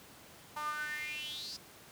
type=tone with high-pass filter sweep; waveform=sawtooth; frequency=300.4 Hz; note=D4; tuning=39 cents sharp; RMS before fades=-40 dBFS; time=0.56-1.57 s; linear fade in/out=10 ms; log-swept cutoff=990 to 5100 Hz; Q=9.3; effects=pink hiss -55 dBFS RMS until 1.91 s + high-pass 100 Hz 12 dB/octave